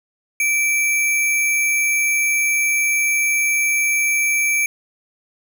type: tone with sample-and-hold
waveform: sine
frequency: 2327 Hz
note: D7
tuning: 17 cents flat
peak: -15 dBFS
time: 0.4-4.66 s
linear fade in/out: 2 ms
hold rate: 8820 Hz
effects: none